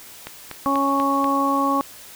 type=click train; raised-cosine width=0.3 ms; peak=-15 dBFS; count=5; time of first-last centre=0.27-1.243 s; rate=4.11 Hz
type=harmonic tone; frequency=276.8 Hz; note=C#4; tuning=2 cents flat; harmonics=1 / 2 / 3 / 4; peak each=-22 / -27 / -26 / -20 dBFS; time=0.66-1.81 s; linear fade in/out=0 ms
effects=white hiss -42 dBFS RMS until 2.15 s